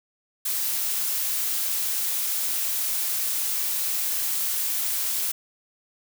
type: noise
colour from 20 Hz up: blue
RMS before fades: -26 dBFS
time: 0.45-5.32 s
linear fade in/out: 10 ms
effects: none